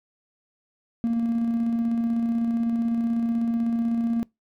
triangle tone with tremolo, 231.7 Hz, A#3, 10 cents flat, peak -17 dBFS, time 1.04-4.23 s, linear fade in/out 0 ms, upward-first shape square, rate 16 Hz, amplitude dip 30%, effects noise-tail reverb RT60 0.2 s tail -26 dB re dry + tanh soft clip ceiling -16 dBFS

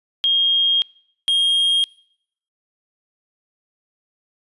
sine / triangle tone pair in turn, 3238 / 3238 Hz, G#7 / G#7, -45 / -45 cents, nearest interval unison, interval 0 cents, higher neither, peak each -14 / -13 dBFS, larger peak second, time 0.24-0.82 / 1.28-1.84 s, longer first, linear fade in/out 0 ms, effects noise-tail reverb RT60 0.7 s tail -25 dB re dry + resampled to 24000 Hz

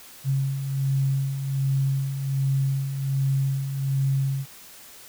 sine beating tone pair, 134.9 / 136.2 Hz, C#3 / C#3, -47 / -30 cents, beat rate 1.3 Hz, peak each -30 / -22 dBFS, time 0.24-4.46 s, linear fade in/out 50 ms, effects white hiss -46 dBFS RMS until 5.08 s

